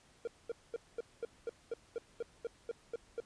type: tone bursts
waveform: triangle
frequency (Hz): 466.2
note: A#4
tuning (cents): 0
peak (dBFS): -33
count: 13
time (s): 0.25-3.202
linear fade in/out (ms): 2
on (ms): 24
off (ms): 220
effects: pink hiss -65 dBFS RMS until 3.25 s + resampled to 22050 Hz